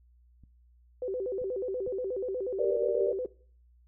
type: clicks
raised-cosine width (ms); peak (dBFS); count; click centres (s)
5; -43 / -37 / -36; 3; 0.437 / 1.417 / 1.875
type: tone with vibrato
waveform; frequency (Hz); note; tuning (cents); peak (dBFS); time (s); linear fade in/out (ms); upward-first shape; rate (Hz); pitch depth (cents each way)
sine; 440; A4; 0; -30; 1.02-3.26; 2; square; 8.3; 230
type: chord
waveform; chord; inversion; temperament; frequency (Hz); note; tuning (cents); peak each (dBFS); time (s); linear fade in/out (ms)
sine; G minor; none; equal; 392 / 466.2 / 587.3; G4 / Bb4 / D5; 0 / 0 / 0; -32 / -29 / -30; 2.59-3.12; 5
effects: noise-tail reverb RT60 0.5 s tail -20 dB re dry + added 60 Hz sine -58 dBFS peak until 3.87 s